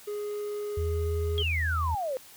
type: tone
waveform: triangle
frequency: 415.3 Hz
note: G#4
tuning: in tune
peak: -29 dBFS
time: 0.07-1.43 s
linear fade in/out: 10 ms
type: tone with pitch glide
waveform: sine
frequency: 81.4 to 80.84 Hz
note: E2 to E2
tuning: -21 to -33 cents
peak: -27 dBFS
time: 0.77-1.95 s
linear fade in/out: 5 ms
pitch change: -12 cents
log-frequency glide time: 1.38-1.72 s
type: exponential sweep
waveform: sine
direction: down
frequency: 3319 to 497.2 Hz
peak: -28 dBFS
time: 1.38-2.17 s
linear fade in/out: 0 ms
effects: white hiss -51 dBFS RMS until 2.36 s